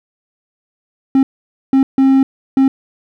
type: tone bursts at uneven times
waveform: triangle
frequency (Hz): 268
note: C4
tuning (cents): +42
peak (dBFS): -5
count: 4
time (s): 1.15-1.23 / 1.73-1.83 / 1.98-2.23 / 2.57-2.68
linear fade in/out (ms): 2
effects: none